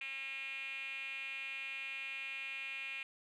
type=tone with band-pass filter; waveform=5% pulse; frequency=270 Hz; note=C#4; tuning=45 cents flat; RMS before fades=-43 dBFS; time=0.01-3.03 s; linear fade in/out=2 ms; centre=2500 Hz; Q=8.5; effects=none